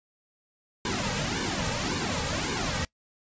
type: noise with flanger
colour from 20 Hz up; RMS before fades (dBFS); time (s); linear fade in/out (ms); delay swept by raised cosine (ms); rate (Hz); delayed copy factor
pink; -29; 0.85-2.85; 2; 1.5 to 2.9; 1.8; -0.9
effects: noise-tail reverb RT60 0.1 s tail -23 dB re dry + resampled to 16000 Hz